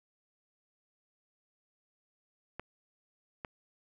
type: clicks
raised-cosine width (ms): 0.5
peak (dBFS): -24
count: 2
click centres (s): 2.596 / 3.448
effects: 10-bit